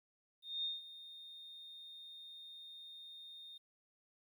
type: tone with ADSR envelope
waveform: sine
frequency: 3668 Hz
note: A#7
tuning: 29 cents flat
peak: -35 dBFS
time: 0.42-3.58 s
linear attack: 220 ms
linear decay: 170 ms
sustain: -15 dB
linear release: 9 ms
effects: 12-bit